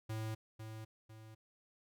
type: tone with echo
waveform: square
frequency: 110 Hz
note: A2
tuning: in tune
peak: -39 dBFS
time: 0.09-0.35 s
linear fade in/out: 10 ms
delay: 500 ms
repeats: 2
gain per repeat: -7 dB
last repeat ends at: 1.35 s
effects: none